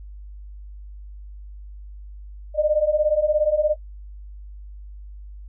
sine beating tone pair, 595 / 612 Hz, D5 / D#5, +22 / -29 cents, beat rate 17 Hz, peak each -21 / -19 dBFS, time 2.54-3.76 s, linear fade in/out 50 ms, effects noise-tail reverb RT60 0.1 s tail -20 dB re dry + added 50 Hz sine -36 dBFS peak until 5.48 s

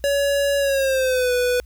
square tone with pitch glide, 564 to 493.8 Hz, C#5 to B4, +30 to 0 cents, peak -18 dBFS, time 0.04-1.6 s, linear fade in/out 0 ms, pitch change -230 cents, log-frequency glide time 0.58-1.32 s, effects added 60 Hz sine -40 dBFS peak until 1.65 s + white hiss -63 dBFS RMS until 1.65 s

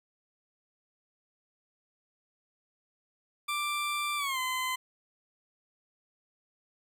20% pulse tone with pitch glide, 1178 to 1025.5 Hz, D6 to C6, +5 to -35 cents, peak -25 dBFS, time 3.48-4.76 s, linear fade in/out 10 ms, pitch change -240 cents, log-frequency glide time 4.17-4.39 s, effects 11-bit

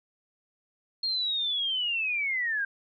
sine linear sweep, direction down, 4267 to 1568 Hz, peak -26 dBFS, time 1.03-2.65 s, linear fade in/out 5 ms, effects none

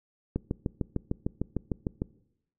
click train, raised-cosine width 3 ms, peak -15 dBFS, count 12, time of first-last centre 0.36-2.019 s, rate 6.63 Hz, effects noise-tail reverb RT60 0.8 s tail -22 dB re dry

